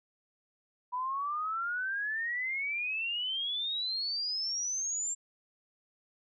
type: exponential sweep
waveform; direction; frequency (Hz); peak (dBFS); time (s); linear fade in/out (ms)
sine; up; 980 to 7459; -31; 0.92-5.15; 20
effects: none